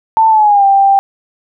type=tone with pitch glide; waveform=sine; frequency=889 to 787.4 Hz; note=A5 to G5; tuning=+18 to +8 cents; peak=-5 dBFS; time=0.17-0.99 s; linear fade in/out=0 ms; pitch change=-210 cents; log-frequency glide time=0.29-0.65 s; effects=none